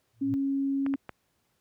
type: tone with exponential growth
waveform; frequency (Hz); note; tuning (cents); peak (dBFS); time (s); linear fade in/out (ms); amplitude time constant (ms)
sine; 114.8; A#2; -26; -28; 0.13-0.34; 0; 45
type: tone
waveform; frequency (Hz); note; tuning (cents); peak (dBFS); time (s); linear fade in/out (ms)
sine; 274.6; C#4; -16; -25; 0.21-0.96; 10
type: clicks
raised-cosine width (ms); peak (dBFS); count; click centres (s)
0.5; -22; 3; 0.864 / 0.939 / 1.093
effects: pink hiss -73 dBFS RMS until 1.6 s + high-pass 60 Hz 12 dB/octave